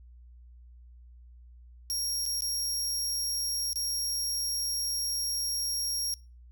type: tone with dropouts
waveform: 25% pulse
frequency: 5588 Hz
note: F8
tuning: in tune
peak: -24 dBFS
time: 1.9-6.14 s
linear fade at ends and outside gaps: 0 ms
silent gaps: 2.255-2.262 / 2.407-2.421 / 3.731-3.758 s
effects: noise-tail reverb RT60 0.3 s tail -23 dB re dry + added 60 Hz sine -49 dBFS peak until 6.51 s